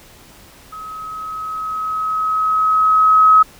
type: tone with level ramp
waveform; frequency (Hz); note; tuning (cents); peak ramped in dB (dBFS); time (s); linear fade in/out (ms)
sine; 1276; D#6; +43; -29 to -5; 0.72-3.43; 10
effects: pink hiss -44 dBFS RMS until 3.59 s